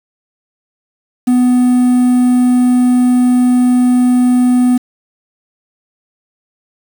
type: tone with quantisation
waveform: triangle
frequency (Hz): 248.5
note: B3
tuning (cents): +11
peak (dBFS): -5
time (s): 1.27-4.78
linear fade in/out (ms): 10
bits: 5
effects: none